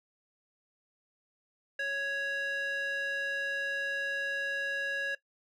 square tone with band-pass filter, 555 Hz, C#5, 2 cents sharp, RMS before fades -33 dBFS, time 1.79-5.15 s, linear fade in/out 5 ms, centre 2000 Hz, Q 7.1, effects noise-tail reverb RT60 0.1 s tail -18 dB re dry

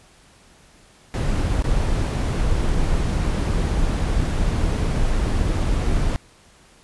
brown noise with dropouts, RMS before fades -20 dBFS, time 1.14-6.16 s, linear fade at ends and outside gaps 0 ms, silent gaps 1.624-1.642 s, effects pink hiss -52 dBFS RMS until 6.83 s + resampled to 24000 Hz

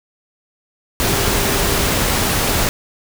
sine tone in noise, 399.6 Hz, G4, 33 cents sharp, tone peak -25 dBFS, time 1.05-1.86 s, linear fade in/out 0 ms, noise pink, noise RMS -17 dBFS, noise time 1-2.69 s, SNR -11 dB, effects none

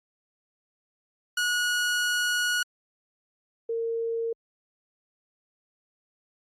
sawtooth / sine tone pair in turn, 1456 / 458.6 Hz, F#6 / A#4, -28 / -28 cents, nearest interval octave + minor sixth, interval 2000 cents, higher first, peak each -20 / -26 dBFS, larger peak first, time 1.37-2.63 / 3.69-4.33 s, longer first, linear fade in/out 5 ms, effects low-pass 11000 Hz 12 dB/octave + Opus 48 kbps

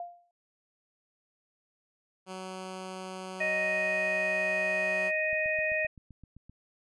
sine tone with exponential decay, 698.5 Hz, F5, in tune, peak -33 dBFS, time 0-0.31 s, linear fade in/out 2 ms, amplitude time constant 67 ms
10% pulse tone, 187.1 Hz, F#3, 20 cents sharp, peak -30 dBFS, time 2.26-5.12 s, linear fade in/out 50 ms
harmonic tone, 622.3 Hz, D#5, in tune, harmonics 1 / 3 / 4, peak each -31 / -31 / -31 dBFS, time 3.4-5.87 s, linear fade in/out 10 ms
click train, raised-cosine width 5 ms, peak -38 dBFS, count 10, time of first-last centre 5.33-6.496 s, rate 7.72 Hz
effects resampled to 24000 Hz

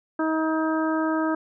harmonic tone, 317.1 Hz, D#4, 33 cents sharp, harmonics 1 / 2 / 3 / 4 / 5, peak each -23 / -29 / -31 / -31 / -33 dBFS, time 0.19-1.35 s, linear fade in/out 5 ms, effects none

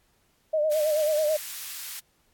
sine tone with vibrato, 612 Hz, D#5, 29 cents flat, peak -21 dBFS, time 0.53-1.37 s, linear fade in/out 10 ms, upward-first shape sine, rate 9.2 Hz, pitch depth 59 cents each way
white high-pass noise, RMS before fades -37 dBFS, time 0.71-2 s, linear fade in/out 10 ms, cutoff 1600 Hz, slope 12 dB/octave
effects pink hiss -67 dBFS RMS until 2.33 s + AAC 64 kbps

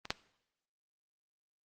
clicks, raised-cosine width 0.2 ms, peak -26 / -12 dBFS, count 2, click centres 0.054 / 0.105 s, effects noise-tail reverb RT60 0.8 s tail -19 dB re dry + Opus 24 kbps

